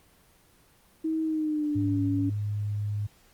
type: tone with pitch glide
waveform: sine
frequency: 318.6 to 282.2 Hz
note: D#4 to C#4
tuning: +41 to +31 cents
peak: -25 dBFS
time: 1.04-2.3 s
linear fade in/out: 10 ms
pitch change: -210 cents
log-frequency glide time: 1.23-2.03 s
type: tone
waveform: sine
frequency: 103.83 Hz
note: G#2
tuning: in tune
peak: -27 dBFS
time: 1.75-3.07 s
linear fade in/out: 10 ms
effects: pink hiss -60 dBFS RMS until 3.33 s + Opus 24 kbps